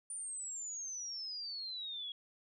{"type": "exponential sweep", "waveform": "sine", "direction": "down", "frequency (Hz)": [9380, 3299], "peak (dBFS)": -40, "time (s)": [0.1, 2.12], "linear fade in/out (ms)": 2, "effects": []}